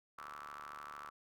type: ring-modulated tone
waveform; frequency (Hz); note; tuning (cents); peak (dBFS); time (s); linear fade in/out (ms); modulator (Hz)
sawtooth; 73.2; D2; -5; -40; 0.18-1.1; 5; 1230
effects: none